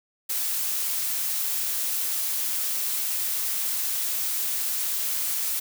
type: noise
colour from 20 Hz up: blue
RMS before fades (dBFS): -27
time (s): 0.29-5.6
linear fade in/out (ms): 10
effects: none